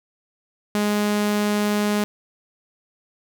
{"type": "tone", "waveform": "sawtooth", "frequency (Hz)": 207.9, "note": "G#3", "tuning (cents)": 2, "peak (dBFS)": -15, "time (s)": [0.75, 2.04], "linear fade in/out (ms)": 0, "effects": []}